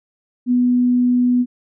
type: tone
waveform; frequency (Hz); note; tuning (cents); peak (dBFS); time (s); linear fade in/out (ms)
sine; 246.8; B3; -1; -12; 0.46-1.46; 50
effects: none

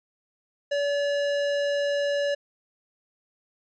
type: tone with hard clipping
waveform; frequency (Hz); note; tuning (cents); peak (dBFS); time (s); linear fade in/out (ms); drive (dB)
sine; 572; D5; -46; -25; 0.71-2.35; 10; 16
effects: resampled to 16000 Hz

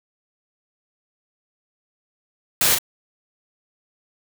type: noise with echo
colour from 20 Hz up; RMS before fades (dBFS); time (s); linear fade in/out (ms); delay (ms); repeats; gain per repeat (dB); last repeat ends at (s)
white; -18; 2.61-2.75; 2; 36; 1; -5; 2.786
effects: none

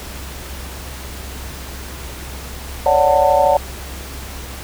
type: chord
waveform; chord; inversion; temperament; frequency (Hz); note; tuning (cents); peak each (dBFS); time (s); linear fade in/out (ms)
sine; D major seventh; third; equal with one note detuned; 554.4 / 587.3 / 740 / 892.8; C#5 / D5 / F#5 / A5; 0 / 0 / 0 / +25; -16; 2.86-3.57; 2
effects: added 66 Hz sine -31 dBFS peak until 4.63 s + pink hiss -33 dBFS RMS until 4.63 s

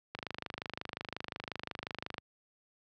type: click train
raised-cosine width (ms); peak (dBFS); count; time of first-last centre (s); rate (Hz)
0.3; -21; 53; 0.15-2.181; 25.6
effects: high-pass 80 Hz 12 dB/octave

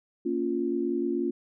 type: chord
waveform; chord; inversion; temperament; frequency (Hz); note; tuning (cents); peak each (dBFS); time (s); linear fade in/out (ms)
sine; Bb minor; none; just; 233.1 / 279.7 / 349.6; Bb3 / Db4 / F4; 0 / +16 / +2; -32 / -30 / -28; 0.25-1.31; 10
effects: none

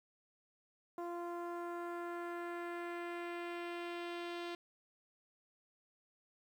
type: tone with low-pass filter sweep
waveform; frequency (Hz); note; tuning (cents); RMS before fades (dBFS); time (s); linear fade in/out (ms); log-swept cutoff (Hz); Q
sawtooth; 345.9; F4; -17; -43; 0.98-4.55; 2; 980 to 3700; 1.7
effects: 11-bit

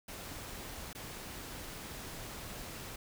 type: noise with dropouts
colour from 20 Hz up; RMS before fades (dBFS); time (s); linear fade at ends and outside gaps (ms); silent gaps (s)
pink; -45; 0.08-2.96; 5; 0.931-0.949
effects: none

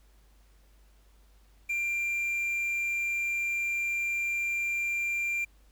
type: tone with quantisation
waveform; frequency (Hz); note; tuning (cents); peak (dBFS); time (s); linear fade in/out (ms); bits
triangle; 2378; D7; +21; -26; 1.69-5.45; 10; 9
effects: added 50 Hz sine -57 dBFS peak until 5.71 s + pink hiss -67 dBFS RMS until 5.71 s

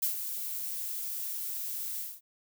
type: noise with ADSR envelope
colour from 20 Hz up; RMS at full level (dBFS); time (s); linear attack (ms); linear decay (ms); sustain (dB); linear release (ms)
violet; -28; 0.02-2.21; 9; 110; -8; 220
effects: none

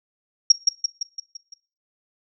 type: tone with echo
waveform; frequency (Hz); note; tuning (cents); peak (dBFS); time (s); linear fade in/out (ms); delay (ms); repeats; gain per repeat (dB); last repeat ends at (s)
sine; 5588; F8; 0; -7; 0.5-0.52; 5; 170; 6; -5; 1.54
effects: noise-tail reverb RT60 0.4 s tail -21 dB re dry

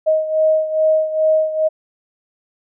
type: beating tone pair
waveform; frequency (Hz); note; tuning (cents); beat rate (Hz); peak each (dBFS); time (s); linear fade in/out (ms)
sine; 627 / 629.4; D#5 / D#5; +13 / +20; 2.4; -14 / -19; 0.06-1.69; 20
effects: none

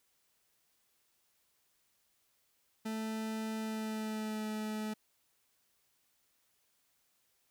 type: tone with pitch glide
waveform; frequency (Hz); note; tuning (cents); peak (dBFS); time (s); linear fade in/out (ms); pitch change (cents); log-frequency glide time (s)
40% pulse; 220 to 215.3; A3 to A3; 0 to -37; -35; 2.85-4.94; 10; -37; 3.57-4.47
effects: white hiss -75 dBFS RMS until 7.5 s

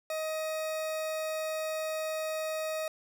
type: tone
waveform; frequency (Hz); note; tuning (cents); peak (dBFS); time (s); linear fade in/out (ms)
40% pulse; 629; D#5; +19; -31; 0.1-2.88; 2
effects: none

